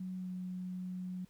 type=tone with pitch glide; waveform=sine; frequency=185 to 182.88 Hz; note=F#3 to F#3; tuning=0 to -20 cents; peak=-38 dBFS; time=0-1.25 s; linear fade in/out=5 ms; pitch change=-20 cents; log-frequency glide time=0.16-0.3 s; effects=pink hiss -69 dBFS RMS until 1.29 s